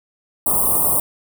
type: band-stop noise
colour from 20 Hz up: white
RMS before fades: -17 dBFS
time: 0.46-1 s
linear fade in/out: 2 ms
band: 1200 to 8400 Hz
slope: 96 dB/octave
effects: none